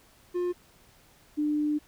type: tone pair in turn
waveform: triangle / sine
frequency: 355.3 / 298.8 Hz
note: F4 / D4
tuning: +30 / +30 cents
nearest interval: minor third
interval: 300 cents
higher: first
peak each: -24 dBFS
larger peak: neither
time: 0.34-0.53 / 1.37-1.79 s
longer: second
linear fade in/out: 20 ms
effects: pink hiss -59 dBFS RMS until 1.87 s